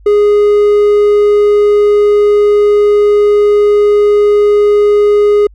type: tone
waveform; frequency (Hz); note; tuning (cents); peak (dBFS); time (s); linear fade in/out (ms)
triangle; 413.9; G#4; -6; -3; 0.06-5.47; 5
effects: added 50 Hz sine -36 dBFS peak until 5.54 s